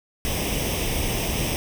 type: noise with comb filter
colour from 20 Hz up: pink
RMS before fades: -25 dBFS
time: 0.25-1.56 s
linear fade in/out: 0 ms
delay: 0.35 ms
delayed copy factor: +0.7
effects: none